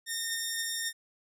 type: beating tone pair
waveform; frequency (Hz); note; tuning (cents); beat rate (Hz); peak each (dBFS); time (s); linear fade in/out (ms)
10% pulse; 1827 / 1830.7; A#6 / A#6; -35 / -32; 3.7; -32 / -23; 0.06-0.93; 50
effects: none